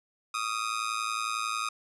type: tone with amplitude modulation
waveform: sawtooth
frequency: 1244.5 Hz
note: D#6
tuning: in tune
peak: -22 dBFS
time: 0.34-1.69 s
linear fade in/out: 5 ms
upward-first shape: sine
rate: 111 Hz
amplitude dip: 85%
effects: resampled to 24000 Hz